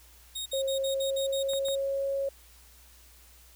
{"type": "tone bursts", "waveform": "sawtooth", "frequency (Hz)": 3733, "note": "A#7", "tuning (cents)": 2, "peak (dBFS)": -30, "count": 9, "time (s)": [0.35, 1.756], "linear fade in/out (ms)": 10, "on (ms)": 110, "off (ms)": 52}
{"type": "tone with pitch glide", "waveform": "sine", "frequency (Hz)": [539, 549.7], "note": ["C#5", "C#5"], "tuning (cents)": [-49, -15], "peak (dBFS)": -27, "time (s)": [0.53, 2.29], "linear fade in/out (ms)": 5, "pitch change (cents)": 34, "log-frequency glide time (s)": [0.67, 2.04]}
{"type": "clicks", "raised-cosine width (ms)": 0.5, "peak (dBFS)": -29, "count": 2, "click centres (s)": [1.535, 1.685]}
{"effects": ["added 60 Hz sine -56 dBFS peak until 3.55 s", "white hiss -57 dBFS RMS until 3.55 s"]}